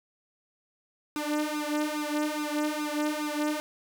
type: tone with flanger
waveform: sawtooth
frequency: 300 Hz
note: D4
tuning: 37 cents sharp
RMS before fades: -30 dBFS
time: 1.16-3.6 s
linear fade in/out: 0 ms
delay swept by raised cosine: 0.78 to 3.48 ms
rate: 2.4 Hz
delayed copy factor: +0.85
effects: none